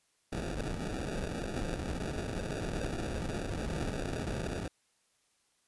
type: noise with sample-and-hold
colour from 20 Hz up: pink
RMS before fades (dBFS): -36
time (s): 0.32-4.68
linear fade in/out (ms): 5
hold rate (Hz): 1050
effects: white hiss -73 dBFS RMS until 5.67 s + resampled to 24000 Hz